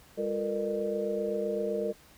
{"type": "tone cluster", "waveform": "sine", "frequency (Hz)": [203, 352.4, 456.1, 483.9, 603], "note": ["G#3", "F4", "A#4", "B4", "D5"], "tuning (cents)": [-39, 16, -38, -35, 46], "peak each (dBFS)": [-37, -38, -31, -39, -34], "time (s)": [0.17, 1.93], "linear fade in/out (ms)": 20, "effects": ["pink hiss -57 dBFS RMS until 2.17 s"]}